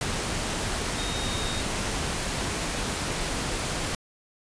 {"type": "tone in noise", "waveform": "sine", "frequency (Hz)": 3729, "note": "A#7", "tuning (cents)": 0, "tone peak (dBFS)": -35, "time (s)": [0.98, 1.61], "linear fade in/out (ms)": 2, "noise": "pink", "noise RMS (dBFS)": -29, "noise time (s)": [0.01, 3.95], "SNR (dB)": -9, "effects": ["resampled to 22050 Hz"]}